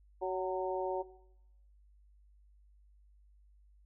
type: harmonic tone with a mistuned harmonic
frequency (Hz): 186.8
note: F#3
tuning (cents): +17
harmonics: 2 / 3 / 4 / 5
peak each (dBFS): -36 / -38 / -39 / -40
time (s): 0.21-1.03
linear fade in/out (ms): 20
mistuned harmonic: 5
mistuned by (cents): -35
effects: noise-tail reverb RT60 0.8 s tail -18 dB re dry + added 50 Hz sine -60 dBFS peak until 3.85 s